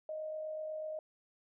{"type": "tone with amplitude modulation", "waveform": "sine", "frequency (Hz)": 622.3, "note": "D#5", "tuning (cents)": 0, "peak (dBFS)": -36, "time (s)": [0.09, 0.99], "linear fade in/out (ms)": 2, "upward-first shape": "sine", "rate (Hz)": 48.1, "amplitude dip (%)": 35, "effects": []}